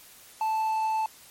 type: tone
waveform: triangle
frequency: 878 Hz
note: A5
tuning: 4 cents flat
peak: -22 dBFS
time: 0.41-1.06 s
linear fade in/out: 2 ms
effects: white hiss -51 dBFS RMS until 1.3 s + MP3 64 kbps